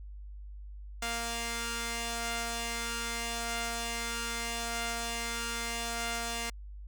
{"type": "tone pair together", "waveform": "5% pulse", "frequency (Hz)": [233.1, 698.5], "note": ["A#3", "F5"], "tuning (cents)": [0, 0], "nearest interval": "octave + perfect fifth", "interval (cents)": 1900, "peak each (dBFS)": -25, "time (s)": [1.02, 6.5], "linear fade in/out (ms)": 5, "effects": ["added 50 Hz sine -42 dBFS peak until 6.87 s"]}